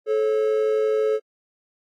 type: tone pair together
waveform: triangle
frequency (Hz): 433.8 / 545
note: A4 / C#5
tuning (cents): -25 / -29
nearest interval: major third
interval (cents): 396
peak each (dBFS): -17 / -24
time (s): 0.06-1.2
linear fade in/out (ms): 50
effects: AAC 48 kbps